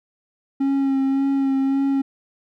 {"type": "tone with vibrato", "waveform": "triangle", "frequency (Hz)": 271.9, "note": "C#4", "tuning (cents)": -33, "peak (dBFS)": -15, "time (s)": [0.6, 2.02], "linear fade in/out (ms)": 10, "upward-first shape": "sine", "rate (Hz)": 1.8, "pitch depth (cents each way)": 20, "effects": []}